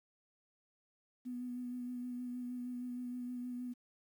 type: tone with vibrato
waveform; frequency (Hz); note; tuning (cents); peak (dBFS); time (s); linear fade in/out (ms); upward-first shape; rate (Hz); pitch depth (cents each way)
sine; 246.9; B3; 0; -39; 1.25-3.74; 20; sine; 6.4; 20
effects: 11-bit